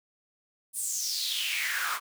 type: noise with high-pass filter sweep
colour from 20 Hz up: pink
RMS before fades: -31 dBFS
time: 0.73-2 s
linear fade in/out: 50 ms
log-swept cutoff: 9700 to 1100 Hz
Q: 5.3
effects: none